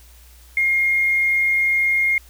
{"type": "tone with quantisation", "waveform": "sine", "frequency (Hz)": 2134, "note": "C7", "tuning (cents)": 34, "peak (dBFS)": -15, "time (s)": [0.57, 2.18], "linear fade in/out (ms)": 2, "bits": 7, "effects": ["added 60 Hz sine -45 dBFS peak until 2.29 s", "white hiss -51 dBFS RMS until 2.29 s"]}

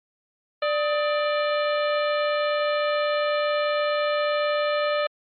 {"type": "harmonic tone with a mistuned harmonic", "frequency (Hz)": 591, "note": "D5", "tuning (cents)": 11, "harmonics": [1, 2, 3, 4, 5, 6, 7], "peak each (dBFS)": [-22, -28, -32, -34, -36, -38, -39], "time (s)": [0.62, 5.07], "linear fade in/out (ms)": 5, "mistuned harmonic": 2, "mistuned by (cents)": 110, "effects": ["MP3 32 kbps"]}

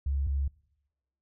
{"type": "tone pair in turn", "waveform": "sine", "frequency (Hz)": [69.3, 69.3], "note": ["C#2", "C#2"], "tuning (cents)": [0, 0], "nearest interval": "unison", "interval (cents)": 0, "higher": "neither", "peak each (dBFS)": -26, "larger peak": "neither", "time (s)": [[0.06, 0.27], [0.27, 0.48]], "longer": "neither", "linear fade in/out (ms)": 5, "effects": ["noise-tail reverb RT60 0.9 s tail -23 dB re dry"]}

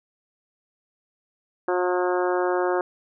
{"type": "harmonic tone", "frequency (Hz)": 180, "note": "F#3", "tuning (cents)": -47, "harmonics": [2, 3, 4, 5, 6, 7, 8, 9], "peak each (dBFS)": [-23, -27, -29, -31, -33, -34, -35, -36], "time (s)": [1.68, 2.81], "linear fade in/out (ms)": 2, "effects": []}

